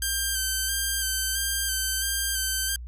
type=tone with vibrato; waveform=5% pulse; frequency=1568 Hz; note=G6; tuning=in tune; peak=-14 dBFS; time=0.02-2.76 s; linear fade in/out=2 ms; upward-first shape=square; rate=1.5 Hz; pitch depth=24 cents each way; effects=added 60 Hz sine -35 dBFS peak until 2.87 s + resampled to 32000 Hz